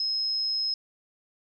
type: tone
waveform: sine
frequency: 5140 Hz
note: E8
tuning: 45 cents flat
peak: -25 dBFS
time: 0-0.74 s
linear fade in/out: 2 ms
effects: none